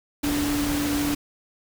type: tone in noise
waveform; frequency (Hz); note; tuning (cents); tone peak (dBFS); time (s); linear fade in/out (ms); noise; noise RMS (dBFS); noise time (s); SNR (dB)
sine; 290.3; D4; -20; -23; 0.23-1.15; 10; pink; -29; 0.23-1.15; +3
effects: none